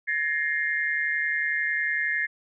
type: tone cluster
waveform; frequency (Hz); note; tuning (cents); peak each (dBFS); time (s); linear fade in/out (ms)
sine; 1710 / 1861 / 2114; A6 / A#6 / C7; -50 / -3 / +17; -28; 0.07-2.27; 20
effects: none